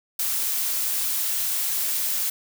blue noise, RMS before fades -25 dBFS, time 0.19-2.3 s, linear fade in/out 5 ms, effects none

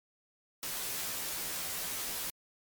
white noise with comb filter, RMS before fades -37 dBFS, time 0.63-2.3 s, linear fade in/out 0 ms, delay 14 ms, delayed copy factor -0.95, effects MP3 96 kbps

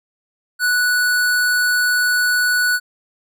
square tone, 1477 Hz, F#6, 3 cents flat, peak -15 dBFS, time 0.59-2.8 s, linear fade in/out 50 ms, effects none

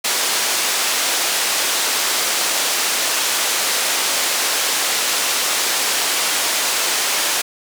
white band-pass noise, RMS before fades -19 dBFS, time 0.04-7.42 s, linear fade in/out 10 ms, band 390 to 8200 Hz, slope 12 dB/octave, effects none

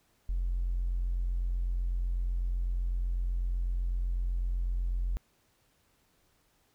triangle tone with tanh clipping, 43.99 Hz, F1, 13 cents sharp, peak -27 dBFS, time 0.29-5.17 s, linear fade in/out 0 ms, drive 1 dB, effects pink hiss -70 dBFS RMS until 6.74 s

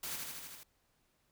white noise with echo, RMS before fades -41 dBFS, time 0.03-0.16 s, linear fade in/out 5 ms, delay 79 ms, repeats 6, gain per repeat -2 dB, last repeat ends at 0.634 s, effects pink hiss -75 dBFS RMS until 1.31 s

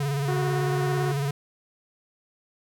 square tone with vibrato, 140.8 Hz, C#3, 27 cents sharp, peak -25 dBFS, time 0-1.31 s, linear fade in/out 5 ms, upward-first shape square, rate 18 Hz, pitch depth 46 cents each way
harmonic tone, 366.8 Hz, F#4, 15 cents flat, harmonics 1 / 2 / 3 / 4 / 5, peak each -28 / -34 / -38 / -40 / -42 dBFS, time 0.28-1.12 s, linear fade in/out 5 ms
effects none

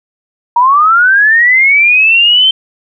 sine linear sweep, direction up, 932.3 to 3123 Hz, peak -4 dBFS, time 0.56-2.51 s, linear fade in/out 5 ms, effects none

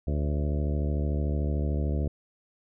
harmonic tone with a mistuned harmonic, 73.42 Hz, D2, in tune, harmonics 1 / 2 / 3 / 4 / 5 / 6 / 7 / 8 / 9, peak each -26 / -32 / -36 / -38 / -40 / -42 / -43 / -44 / -45 dBFS, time 0.07-2.08 s, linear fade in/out 5 ms, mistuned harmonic 8, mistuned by -39 cents, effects none

